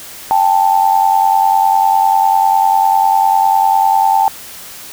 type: tone pair together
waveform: sine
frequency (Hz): 790 / 880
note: G5 / A5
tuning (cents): +13 / 0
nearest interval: major second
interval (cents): 187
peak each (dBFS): -11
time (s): 0.31-4.28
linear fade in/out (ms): 0
effects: white hiss -32 dBFS RMS until 4.92 s